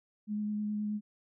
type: tone with vibrato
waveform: sine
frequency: 210 Hz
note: G#3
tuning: 19 cents sharp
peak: -31 dBFS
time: 0.27-1.01 s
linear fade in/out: 50 ms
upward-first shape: sine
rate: 9.5 Hz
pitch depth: 12 cents each way
effects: none